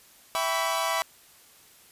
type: chord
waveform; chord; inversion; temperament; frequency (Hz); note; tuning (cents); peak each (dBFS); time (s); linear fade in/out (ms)
sawtooth; C# half-diminished seventh; first; equal with one note detuned; 659.3 / 784 / 987.8 / 1132.7; E5 / G5 / B5 / C#6; 0 / 0 / 0 / +37; -26 / -30 / -26 / -27; 0.35-1.02; 0
effects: white hiss -55 dBFS RMS until 1.91 s + resampled to 32000 Hz